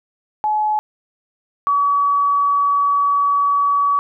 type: tone pair in turn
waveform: sine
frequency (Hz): 852 / 1137.3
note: G#5 / C#6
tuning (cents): +44 / +44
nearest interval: perfect fourth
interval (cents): 500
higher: second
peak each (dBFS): -15 / -13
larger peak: second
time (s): 0.44-0.79 / 1.67-3.99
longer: second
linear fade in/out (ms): 0
effects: none